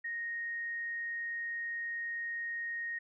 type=tone; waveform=sine; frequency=1864.7 Hz; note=A#6; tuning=in tune; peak=-35 dBFS; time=0.04-2.99 s; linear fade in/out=10 ms; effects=none